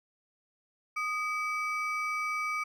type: ring-modulated tone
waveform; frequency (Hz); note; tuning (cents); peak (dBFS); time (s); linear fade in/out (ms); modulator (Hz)
triangle; 1767; A6; +7; -25; 0.96-2.64; 10; 527
effects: none